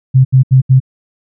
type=tone bursts; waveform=sine; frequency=130.81 Hz; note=C3; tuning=in tune; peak=-3 dBFS; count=4; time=0.14-0.802 s; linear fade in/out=20 ms; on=110 ms; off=74 ms; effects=none